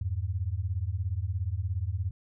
sine beating tone pair, 84 / 101 Hz, E2 / G#2, +33 / -48 cents, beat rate 17 Hz, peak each -31 dBFS, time 0.01-2.11 s, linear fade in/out 5 ms, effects none

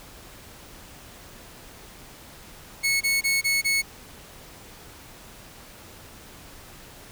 sawtooth tone bursts, 2200 Hz, C#7, 14 cents flat, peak -17 dBFS, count 5, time 2.83-3.822 s, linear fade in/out 20 ms, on 180 ms, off 23 ms, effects pink hiss -46 dBFS RMS until 7.11 s

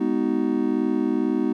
triangle chord, G# minor seventh, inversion none, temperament just, 207.7 / 249.2 / 311.5 / 373.8 Hz, G#3 / B3 / D#4 / F#4, 0 / +16 / +2 / +18 cents, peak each -26 / -22 / -22 / -26 dBFS, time 0-1.53 s, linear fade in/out 10 ms, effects none

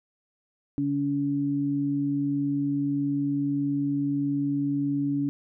sine tone pair together, 141.6 / 283.2 Hz, C#3 / C#4, +37 / +37 cents, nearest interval octave, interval 1200 cents, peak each -31 / -24 dBFS, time 0.78-5.29 s, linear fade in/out 0 ms, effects none

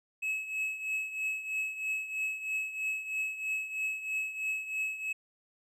triangle tone with tremolo, 2578 Hz, E7, 39 cents flat, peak -27 dBFS, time 0.22-5.13 s, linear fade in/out 10 ms, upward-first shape triangle, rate 3.1 Hz, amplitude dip 75%, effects none

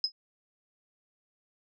sine tone with exponential decay, 5090 Hz, D#8, 39 cents sharp, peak -21 dBFS, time 0.04-0.12 s, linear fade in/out 2 ms, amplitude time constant 17 ms, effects none

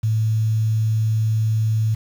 sine tone with quantisation, 110 Hz, A2, in tune, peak -16 dBFS, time 0.03-1.95 s, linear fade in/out 10 ms, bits 7, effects none

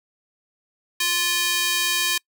square tone with high-pass filter, 349.2 Hz, F4, in tune, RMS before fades -22 dBFS, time 1-2.18 s, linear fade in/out 5 ms, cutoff 2500 Hz, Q 1, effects noise-tail reverb RT60 0.1 s tail -26 dB re dry

